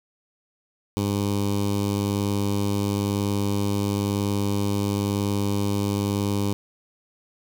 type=tone with notch filter; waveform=15% pulse; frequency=101 Hz; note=G#2; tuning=48 cents flat; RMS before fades=-24 dBFS; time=0.97-6.53 s; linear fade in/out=0 ms; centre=1700 Hz; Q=0.96; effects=none